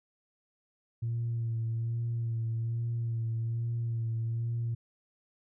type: tone with vibrato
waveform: sine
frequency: 115.4 Hz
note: A#2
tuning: 17 cents flat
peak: -28 dBFS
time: 1.02-4.75 s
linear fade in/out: 10 ms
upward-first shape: sine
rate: 1.2 Hz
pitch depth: 27 cents each way
effects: tanh soft clip ceiling -26 dBFS